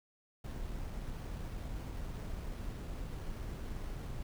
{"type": "noise with sample-and-hold", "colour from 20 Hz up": "brown", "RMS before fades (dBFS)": -41, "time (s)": [0.44, 4.23], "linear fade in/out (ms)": 5, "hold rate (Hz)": 7350, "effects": []}